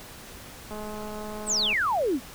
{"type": "click train", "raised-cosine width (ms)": 1, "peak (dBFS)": -25, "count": 217, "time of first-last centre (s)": [0.71, 1.729], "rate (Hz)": 212}
{"type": "exponential sweep", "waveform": "sine", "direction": "down", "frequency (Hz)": [8870, 233.1], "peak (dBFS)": -22, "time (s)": [1.46, 2.2], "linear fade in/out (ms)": 50}
{"effects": ["pink hiss -44 dBFS RMS until 2.34 s"]}